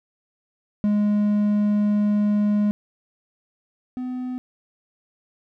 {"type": "tone pair in turn", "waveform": "triangle", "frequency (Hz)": [207.7, 252.2], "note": ["G#3", "B3"], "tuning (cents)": [0, 36], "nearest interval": "minor third", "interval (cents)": 336, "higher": "second", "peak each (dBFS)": [-15, -24], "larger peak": "first", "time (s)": [[0.84, 2.71], [3.97, 4.38]], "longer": "first", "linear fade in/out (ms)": 0, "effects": []}